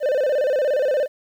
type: tone with vibrato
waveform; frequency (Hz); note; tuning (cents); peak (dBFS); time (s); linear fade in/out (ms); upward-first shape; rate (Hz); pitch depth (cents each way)
triangle; 554.4; C#5; 0; -15; 0-1.08; 50; square; 17; 130
effects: 9-bit